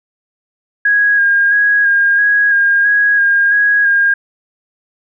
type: tone with vibrato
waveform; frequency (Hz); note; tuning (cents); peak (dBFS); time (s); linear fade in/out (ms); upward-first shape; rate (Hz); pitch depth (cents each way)
sine; 1636; G#6; -26; -8; 0.85-4.14; 5; square; 1.5; 21
effects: none